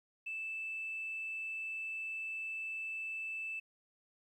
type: tone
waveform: sine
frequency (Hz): 2637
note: E7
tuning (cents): 0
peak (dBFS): -37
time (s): 0.26-3.6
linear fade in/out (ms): 10
effects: tanh soft clip ceiling -33 dBFS + 12-bit